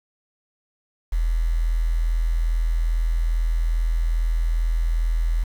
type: tone with quantisation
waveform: sine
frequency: 41.2 Hz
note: E1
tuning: in tune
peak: -18 dBFS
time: 1.12-5.44 s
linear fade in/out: 10 ms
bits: 7
effects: none